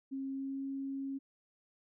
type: tone with pitch glide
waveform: sine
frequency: 270 to 272.3 Hz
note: C#4 to C#4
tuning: -45 to -31 cents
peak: -36 dBFS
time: 0.11-1.19 s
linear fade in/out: 20 ms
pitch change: +14 cents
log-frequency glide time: 0.31-0.65 s
effects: none